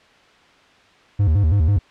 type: tone with vibrato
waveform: triangle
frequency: 88.9 Hz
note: F2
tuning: 31 cents sharp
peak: -11 dBFS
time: 1.19-1.79 s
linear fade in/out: 10 ms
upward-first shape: square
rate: 6.1 Hz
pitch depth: 230 cents each way
effects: white hiss -51 dBFS RMS until 1.9 s + low-pass 3000 Hz 12 dB/octave